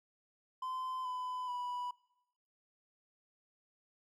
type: tone with pitch steps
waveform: triangle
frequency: 1028 / 1005.7 / 983.8 Hz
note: C6 / B5 / B5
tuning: -31 / +31 / -7 cents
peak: -35 dBFS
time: 0.62-1.91 s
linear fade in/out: 5 ms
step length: 430 ms
effects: noise-tail reverb RT60 0.9 s tail -22 dB re dry